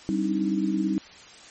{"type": "tone cluster", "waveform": "sine", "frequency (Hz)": [195.2, 267.1, 297.7, 315.9], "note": ["G3", "C4", "D4", "D#4"], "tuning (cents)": [-7, 36, 24, 26], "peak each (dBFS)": [-26, -31, -32, -26], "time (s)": [0.09, 0.98], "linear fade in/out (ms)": 0, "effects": ["white hiss -47 dBFS RMS until 1.5 s", "MP3 32 kbps"]}